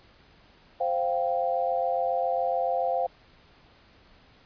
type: chord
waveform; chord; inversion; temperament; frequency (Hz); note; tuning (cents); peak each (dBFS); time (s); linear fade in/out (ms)
sine; C suspended fourth; none; just; 523.3 / 697.7 / 784.9; C5 / F5 / G5; 0 / -2 / +2; -28 / -27 / -30; 0.8-3.07; 10
effects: pink hiss -57 dBFS RMS until 4.45 s + resampled to 11025 Hz